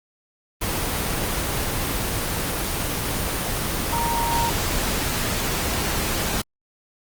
sine tone in noise, 932.3 Hz, A#5, in tune, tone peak -22 dBFS, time 3.92-4.5 s, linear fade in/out 10 ms, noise pink, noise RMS -24 dBFS, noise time 0.61-6.42 s, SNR -1 dB, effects Opus 24 kbps

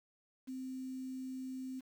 sine tone with quantisation, 260 Hz, C4, 11 cents flat, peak -40 dBFS, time 0.47-1.81 s, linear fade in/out 20 ms, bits 10, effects none

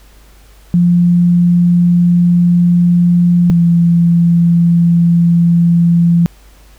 sine tone pair in turn, 174.5 / 170.42 Hz, F3 / F3, -1 / -42 cents, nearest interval unison, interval 41 cents, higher first, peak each -6 dBFS, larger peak neither, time 0.74-3.5 / 3.5-6.26 s, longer neither, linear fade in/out 0 ms, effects added 50 Hz sine -40 dBFS peak until 6.78 s + pink hiss -47 dBFS RMS until 6.78 s

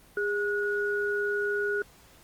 sine tone pair together, 408.5 / 1455.7 Hz, G#4 / F#6, -29 / -29 cents, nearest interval octave + minor seventh, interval 2200 cents, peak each -28 / -29 dBFS, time 0.17-1.82 s, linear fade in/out 2 ms, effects pink hiss -56 dBFS RMS until 2.23 s + Opus 24 kbps

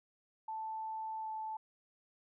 sine tone with pitch glide, 880 to 874.4 Hz, A5 to A5, 0 to -11 cents, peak -38 dBFS, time 0.48-1.57 s, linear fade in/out 5 ms, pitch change -11 cents, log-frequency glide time 1.21-1.28 s, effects none

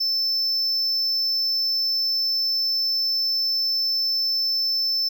triangle tone, 5290 Hz, E8, 5 cents sharp, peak -19 dBFS, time 0-5.09 s, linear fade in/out 10 ms, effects none

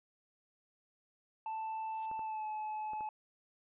triangle tone with pitch glide, 882 to 858.4 Hz, A5 to A5, +4 to -43 cents, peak -35 dBFS, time 1.46-3.09 s, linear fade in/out 2 ms, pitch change -47 cents, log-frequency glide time 2.2-2.46 s
violet noise with exponential growth, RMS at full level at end -43 dBFS, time 1.76-2.06 s, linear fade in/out 5 ms, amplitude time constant 64 ms
clicks, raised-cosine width 1 ms, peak -37 dBFS, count 4, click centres 2.114 / 2.193 / 2.934 / 3.008 s
effects resampled to 8000 Hz

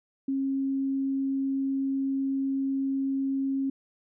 sine tone, 270.8 Hz, C#4, 40 cents flat, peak -25 dBFS, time 0.28-3.7 s, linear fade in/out 5 ms, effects none

